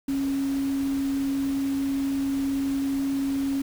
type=tone in noise; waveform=sine; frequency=274.1 Hz; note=C#4; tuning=19 cents flat; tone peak=-23 dBFS; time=0.08-3.62 s; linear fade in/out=5 ms; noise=pink; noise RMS=-41 dBFS; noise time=0.08-3.62 s; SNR=+15 dB; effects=none